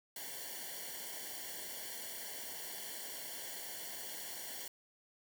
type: noise with comb filter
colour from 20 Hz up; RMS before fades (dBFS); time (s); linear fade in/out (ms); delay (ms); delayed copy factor
white; -45; 0.16-4.68; 2; 0.79; -1
effects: none